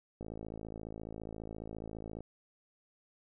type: click train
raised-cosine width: 2 ms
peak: -30 dBFS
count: 110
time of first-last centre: 0.21-2.206 s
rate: 54.6 Hz
effects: none